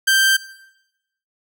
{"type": "tone", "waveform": "sawtooth", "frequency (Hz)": 1569, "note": "G6", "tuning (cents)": 1, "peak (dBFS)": -9, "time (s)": [0.07, 0.37], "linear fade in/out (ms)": 10, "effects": ["noise-tail reverb RT60 0.9 s tail -19 dB re dry"]}